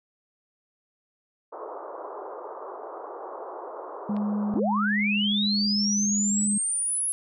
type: band-pass noise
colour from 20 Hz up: pink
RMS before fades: -38 dBFS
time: 1.52-4.6 s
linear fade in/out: 10 ms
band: 370 to 1200 Hz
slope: 48 dB/octave
type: tone with pitch glide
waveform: sine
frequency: 207.7 to 206 Hz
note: G#3 to G#3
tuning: 0 to -14 cents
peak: -24 dBFS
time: 4.09-6.58 s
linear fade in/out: 5 ms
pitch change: -14 cents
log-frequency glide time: 4.64-5.38 s
type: clicks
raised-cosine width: 0.3 ms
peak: -29 / -37 dBFS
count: 2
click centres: 4.166 / 6.411 s
type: linear sweep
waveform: sine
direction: up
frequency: 182.9 to 10690 Hz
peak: -24 dBFS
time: 4.54-7.12 s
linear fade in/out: 0 ms
effects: none